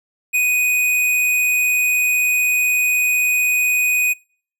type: tone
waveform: square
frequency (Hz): 2489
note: D#7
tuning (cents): 0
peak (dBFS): -15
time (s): 0.33-4.14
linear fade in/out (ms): 20
effects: noise-tail reverb RT60 0.5 s tail -26 dB re dry